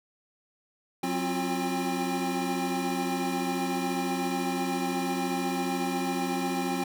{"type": "tone cluster", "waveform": "square", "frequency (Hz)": [182.5, 265.3, 346, 360.2, 804], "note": ["F#3", "C4", "F4", "F#4", "G5"], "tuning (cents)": [-24, 24, -16, -46, 44], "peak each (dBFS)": [-35, -32, -37, -38, -34], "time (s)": [1.03, 6.84], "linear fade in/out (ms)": 5, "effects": []}